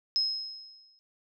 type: tone with exponential decay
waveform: sine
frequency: 5140 Hz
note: E8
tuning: 45 cents flat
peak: -22 dBFS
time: 0.16-0.99 s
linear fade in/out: 0 ms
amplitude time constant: 180 ms
effects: none